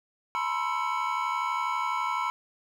triangle tone cluster, 875 / 976 / 1048 / 1327 / 2238 Hz, A5 / B5 / C6 / E6 / C#7, -10 / -21 / +2 / +11 / +16 cents, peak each -36 / -29 / -30 / -31 / -35 dBFS, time 0.35-2.3 s, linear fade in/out 0 ms, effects none

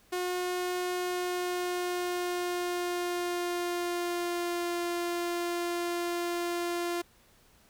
sawtooth tone with pitch glide, 360.5 to 347 Hz, F#4 to F4, -45 to -11 cents, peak -26 dBFS, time 0.12-7.02 s, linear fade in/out 10 ms, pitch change -66 cents, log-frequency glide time 0.88-4.79 s, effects pink hiss -62 dBFS RMS until 7.69 s

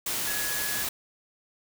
sine tone in noise, 1683 Hz, G#6, 23 cents sharp, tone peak -34 dBFS, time 0.27-0.83 s, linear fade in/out 5 ms, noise white, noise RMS -30 dBFS, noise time 0.06-0.89 s, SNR -7 dB, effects none

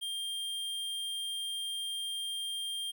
square tone, 3196 Hz, G7, 33 cents sharp, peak -35 dBFS, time 0.01-2.92 s, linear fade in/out 20 ms, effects 12-bit

